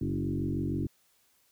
sine tone with frequency modulation, 207.7 Hz, G#3, in tune, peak -28 dBFS, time 0.01-0.87 s, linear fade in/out 5 ms, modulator 46.4 Hz, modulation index 3, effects white hiss -68 dBFS RMS until 1.51 s

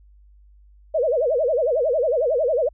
sine tone with vibrato, 554.4 Hz, C#5, in tune, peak -17 dBFS, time 0.94-2.69 s, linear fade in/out 10 ms, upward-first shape sine, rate 11 Hz, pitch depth 280 cents each way, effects added 50 Hz sine -48 dBFS peak until 2.73 s

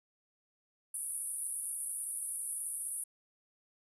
pink band-pass noise, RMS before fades -39 dBFS, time 0.94-3.04 s, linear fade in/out 5 ms, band 9300 to 11000 Hz, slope 96 dB/octave, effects none

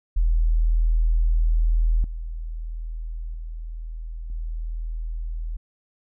sine tone with level steps, 40.5 Hz, E1, 30 cents flat, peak -16 / -28 / -30 / -26 dBFS, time 0.16-5.57 s, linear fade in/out 10 ms, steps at 2.04 / 3.34 / 4.3 s, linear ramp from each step 2 ms, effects none

